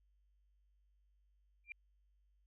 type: tone with exponential growth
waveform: sine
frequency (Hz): 2379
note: D7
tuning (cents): +22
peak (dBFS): -39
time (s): 1.64-1.72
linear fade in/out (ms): 1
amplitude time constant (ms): 16
effects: added 50 Hz sine -70 dBFS peak until 2.46 s